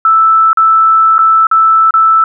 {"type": "tone with dropouts", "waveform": "sine", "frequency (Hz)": 1318.5, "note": "E6", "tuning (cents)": 0, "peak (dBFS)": -4, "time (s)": [0.05, 2.24], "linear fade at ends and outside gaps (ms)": 2, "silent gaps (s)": [[0.531, 0.572], [1.182, 1.19], [1.469, 1.513], [1.908, 1.939]], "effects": []}